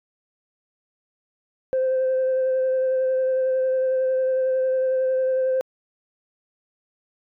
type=tone with vibrato; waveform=sine; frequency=520 Hz; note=C5; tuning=11 cents flat; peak=-17 dBFS; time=1.73-5.61 s; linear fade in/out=0 ms; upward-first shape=sine; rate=11 Hz; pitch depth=14 cents each way; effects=tanh soft clip ceiling -16 dBFS